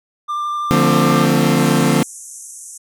triangle tone with vibrato, 1189 Hz, D6, 21 cents sharp, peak -17 dBFS, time 0.28-1.25 s, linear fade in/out 20 ms, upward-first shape sine, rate 12 Hz, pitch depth 10 cents each way
30% pulse chord, D minor seventh, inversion none, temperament equal with one note detuned, 146.83 / 174.61 / 225.7 / 261.6 Hz, D3 / F3 / A3 / C4, 0 / 0 / +44 / 0 cents, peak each -15 dBFS, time 0.71-2.03 s, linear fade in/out 0 ms
pink band-pass noise, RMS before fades -35 dBFS, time 1.57-2.78 s, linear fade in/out 10 ms, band 6000 to 11000 Hz, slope 96 dB/octave
effects none

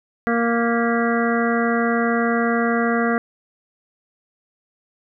harmonic tone with a mistuned harmonic, 233.1 Hz, A#3, in tune, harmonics 1 / 2 / 3 / 5 / 6 / 7 / 8, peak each -20 / -23 / -25 / -27 / -28 / -28 / -29 dBFS, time 0.27-3.18 s, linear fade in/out 0 ms, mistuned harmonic 8, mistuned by +78 cents, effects none

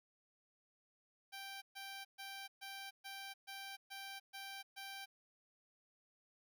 10% pulse tone bursts, 784 Hz, G5, in tune, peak -39 dBFS, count 9, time 1.32-5.06 s, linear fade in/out 20 ms, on 300 ms, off 130 ms, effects none

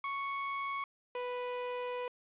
30% pulse tone pair in turn, 1108.7 / 493.9 Hz, C#6 / B4, 0 / 0 cents, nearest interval octave + major second, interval 1400 cents, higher first, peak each -32 / -33 dBFS, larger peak first, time 0.04-0.84 / 1.15-2.08 s, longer second, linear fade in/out 2 ms, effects resampled to 8000 Hz + 10-bit

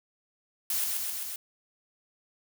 blue noise with echo, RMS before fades -29 dBFS, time 0.7-0.84 s, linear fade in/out 2 ms, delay 130 ms, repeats 4, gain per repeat -2 dB, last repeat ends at 1.36 s, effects none

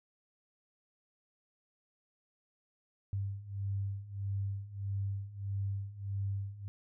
sine beating tone pair, 98 / 99.6 Hz, G2 / G2, 0 / +28 cents, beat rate 1.6 Hz, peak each -39 / -36 dBFS, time 3.13-6.68 s, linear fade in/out 0 ms, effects none

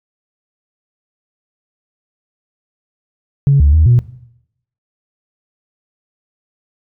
sine tone with pitch steps, 139.9 / 72.2 / 78.6 / 121.1 Hz, C#3 / D2 / D#2 / B2, +16 / -29 / +18 / -34 cents, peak -5 dBFS, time 3.47-3.99 s, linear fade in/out 0 ms, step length 130 ms, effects noise-tail reverb RT60 0.8 s tail -18 dB re dry + tanh soft clip ceiling -2 dBFS

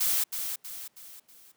blue noise with echo, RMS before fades -26 dBFS, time 0-0.24 s, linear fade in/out 10 ms, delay 320 ms, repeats 4, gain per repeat -7 dB, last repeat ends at 1.52 s, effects pink hiss -69 dBFS RMS until 1.56 s + high-pass 200 Hz 12 dB/octave

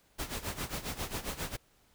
pink noise with tremolo, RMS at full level -35 dBFS, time 0.18-1.57 s, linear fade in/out 20 ms, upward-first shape sine, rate 7.4 Hz, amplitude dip 80%, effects pink hiss -67 dBFS RMS until 1.94 s

